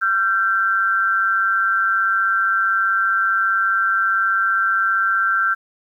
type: tone pair together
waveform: sine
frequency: 1362.4 / 1561 Hz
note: F6 / G6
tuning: -43 / -8 cents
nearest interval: major second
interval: 235 cents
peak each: -18 dBFS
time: 0.01-5.55 s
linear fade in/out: 20 ms
effects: 9-bit